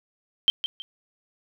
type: tone with echo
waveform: sine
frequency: 3136 Hz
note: G7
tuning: in tune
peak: -14 dBFS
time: 0.48-0.5 s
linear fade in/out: 0 ms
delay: 160 ms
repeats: 2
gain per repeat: -10 dB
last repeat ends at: 0.82 s
effects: none